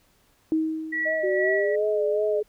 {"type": "tone with exponential decay", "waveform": "sine", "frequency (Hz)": 316.8, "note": "D#4", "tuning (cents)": 31, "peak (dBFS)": -18, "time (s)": [0.52, 1.58], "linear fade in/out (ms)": 1, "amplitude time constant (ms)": 230}
{"type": "tone with tremolo", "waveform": "sine", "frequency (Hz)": 1938, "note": "B6", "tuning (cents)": -33, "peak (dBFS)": -23, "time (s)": [0.92, 1.76], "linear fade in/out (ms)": 10, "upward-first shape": "sine", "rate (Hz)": 2.2, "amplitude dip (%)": 65}
{"type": "tone with vibrato", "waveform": "sine", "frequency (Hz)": 614, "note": "D#5", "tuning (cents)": -23, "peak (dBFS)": -24, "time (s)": [1.05, 2.41], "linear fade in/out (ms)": 20, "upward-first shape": "sine", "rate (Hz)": 2.7, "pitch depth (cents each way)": 65}
{"type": "tone with pitch glide", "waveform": "sine", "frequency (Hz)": [373.5, 424.1], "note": ["F#4", "G#4"], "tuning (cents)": [16, 36], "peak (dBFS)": -23, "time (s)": [1.23, 2.43], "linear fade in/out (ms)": 10, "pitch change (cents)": 220, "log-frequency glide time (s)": [1.43, 1.75]}
{"effects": ["pink hiss -63 dBFS RMS until 2.48 s"]}